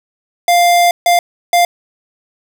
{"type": "tone bursts at uneven times", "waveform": "square", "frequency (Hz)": 698.5, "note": "F5", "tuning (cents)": 0, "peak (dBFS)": -8, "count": 3, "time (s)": [[0.48, 0.91], [1.06, 1.19], [1.53, 1.65]], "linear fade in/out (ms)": 2, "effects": []}